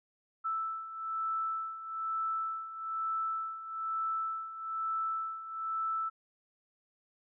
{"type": "beating tone pair", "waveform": "sine", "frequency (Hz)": [1318.5, 1319.6], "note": ["E6", "E6"], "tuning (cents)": [0, 1], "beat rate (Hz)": 1.1, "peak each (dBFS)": [-39, -34], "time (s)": [0.44, 6.1], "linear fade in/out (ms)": 20, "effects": []}